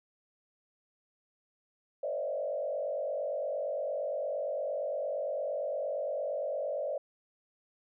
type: tone with frequency modulation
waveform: sine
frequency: 584 Hz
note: D5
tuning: 10 cents flat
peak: -31 dBFS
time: 2.03-6.98 s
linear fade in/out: 5 ms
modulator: 48.7 Hz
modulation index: 1.4
effects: none